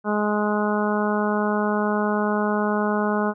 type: harmonic tone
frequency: 209.4 Hz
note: G#3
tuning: 15 cents sharp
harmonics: 1 / 2 / 3 / 4 / 5 / 6 / 7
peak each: -23 / -26 / -28 / -29 / -30 / -31 / -31 dBFS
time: 0.04-3.34 s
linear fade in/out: 50 ms
effects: none